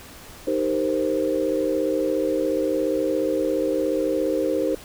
sine chord, C minor seventh, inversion first, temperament equal, 311.1 / 392 / 466.2 / 523.3 Hz, Eb4 / G4 / Bb4 / C5, 0 / 0 / 0 / 0 cents, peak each -25 / -27 / -27 / -24 dBFS, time 0.47-4.75 s, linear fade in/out 5 ms, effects pink hiss -43 dBFS RMS until 4.84 s

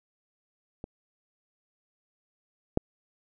clicks, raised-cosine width 2 ms, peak -24 / -9 dBFS, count 2, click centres 0.841 / 2.774 s, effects none

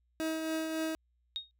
30% pulse tone with tremolo, 318.9 Hz, D#4, 43 cents sharp, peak -28 dBFS, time 0.2-0.95 s, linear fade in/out 0 ms, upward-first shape triangle, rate 3.6 Hz, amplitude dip 40%
sine tone with exponential decay, 3729 Hz, A#7, in tune, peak -30 dBFS, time 1.36-1.51 s, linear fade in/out 0 ms, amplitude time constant 31 ms
effects added 60 Hz sine -70 dBFS peak until 1.59 s

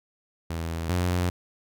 sawtooth tone pair in turn, 82.6 / 89.15 Hz, E2 / F2, +4 / +36 cents, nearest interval minor second, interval 132 cents, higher second, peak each -25 / -19 dBFS, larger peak second, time 0.5-0.89 / 0.89-1.3 s, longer second, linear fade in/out 5 ms, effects none

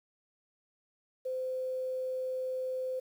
sine tone with quantisation, 515 Hz, C5, 28 cents flat, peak -32 dBFS, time 1.25-3 s, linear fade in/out 10 ms, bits 10, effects none

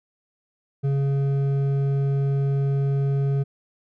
sine tone with hard clipping, 138.59 Hz, C#3, in tune, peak -21 dBFS, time 0.83-3.44 s, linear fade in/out 20 ms, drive 7 dB, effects none

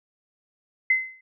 sine tone with exponential decay, 2054 Hz, C7, 33 cents flat, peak -14 dBFS, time 0.9-1.21 s, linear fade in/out 5 ms, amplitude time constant 66 ms, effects none

